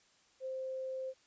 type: tone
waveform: sine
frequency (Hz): 523.3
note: C5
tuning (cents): 0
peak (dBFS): -37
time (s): 0.4-1.14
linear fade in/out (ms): 50
effects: white hiss -68 dBFS RMS until 1.26 s + resampled to 16000 Hz